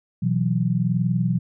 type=chord; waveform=sine; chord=B suspended fourth; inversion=none; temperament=equal; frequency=123.47 / 164.81 / 185 Hz; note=B2 / E3 / F#3; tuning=0 / 0 / 0 cents; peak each=-23 / -23 / -23 dBFS; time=0.22-1.39 s; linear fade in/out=10 ms; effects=none